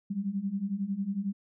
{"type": "beating tone pair", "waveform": "sine", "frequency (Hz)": [190.8, 201.8], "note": ["G3", "G#3"], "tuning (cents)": [-47, -49], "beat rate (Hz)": 11, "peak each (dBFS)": [-34, -31], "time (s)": [0.1, 1.33], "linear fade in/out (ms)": 10, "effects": []}